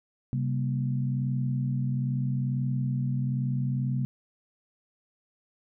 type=tone cluster; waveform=sine; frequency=132.6 / 193.4 / 234.9 Hz; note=C3 / G3 / A#3; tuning=+23 / -23 / +13 cents; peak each=-26 / -35 / -34 dBFS; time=0.33-4.05 s; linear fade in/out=0 ms; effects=none